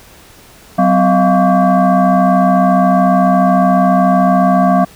sine tone with frequency modulation, 255.3 Hz, C4, 42 cents flat, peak -7 dBFS, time 0.78-4.85 s, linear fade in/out 10 ms, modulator 443 Hz, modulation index 1.7, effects pink hiss -41 dBFS RMS until 4.95 s

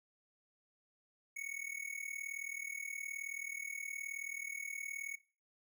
square tone with amplitude modulation, 2217 Hz, C#7, in tune, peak -38 dBFS, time 1.36-5.16 s, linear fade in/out 10 ms, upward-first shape sine, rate 38.9 Hz, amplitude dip 85%, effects noise-tail reverb RT60 0.4 s tail -21 dB re dry

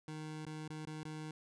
25% pulse tone with dropouts, 155 Hz, D#3, 6 cents flat, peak -39 dBFS, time 0.08-1.31 s, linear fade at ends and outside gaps 2 ms, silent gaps 0.453-0.466 / 0.679-0.701 / 0.853-0.872 / 1.032-1.052 s, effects resampled to 22050 Hz

